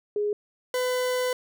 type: tone pair in turn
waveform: sine / 40% pulse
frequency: 415.3 / 502.5 Hz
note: G#4 / B4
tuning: 0 / +30 cents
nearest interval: minor third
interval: 330 cents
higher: second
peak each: -23 dBFS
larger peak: neither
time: 0.16-0.33 / 0.74-1.33 s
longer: second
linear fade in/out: 2 ms
effects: none